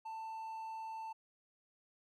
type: tone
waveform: triangle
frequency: 889 Hz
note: A5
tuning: 18 cents sharp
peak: -40 dBFS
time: 0.05-1.13 s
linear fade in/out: 10 ms
effects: none